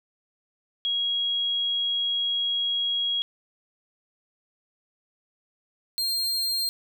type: tone pair in turn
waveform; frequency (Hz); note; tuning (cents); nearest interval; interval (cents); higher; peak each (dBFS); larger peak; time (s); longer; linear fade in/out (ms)
sine / 40% pulse; 3300 / 4198; G#7 / C8; -12 / +5; major third; 417; second; -23; neither; 0.85-3.22 / 5.98-6.69; first; 0
effects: none